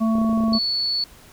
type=harmonic tone; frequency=223.1 Hz; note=A3; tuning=24 cents sharp; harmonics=1 / 3 / 5; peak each=-17 / -29 / -30 dBFS; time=0-0.59 s; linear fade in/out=20 ms
type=clicks; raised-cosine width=2 ms; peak=-20 dBFS; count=12; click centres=0.154 / 0.184 / 0.216 / 0.246 / 0.294 / 0.33 / 0.376 / 0.406 / 0.437 / 0.482 / 0.522 / 0.552 s
type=tone; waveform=sine; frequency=4435 Hz; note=C#8; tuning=in tune; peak=-20 dBFS; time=0.53-1.04 s; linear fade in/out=2 ms
effects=pink hiss -48 dBFS RMS until 1.32 s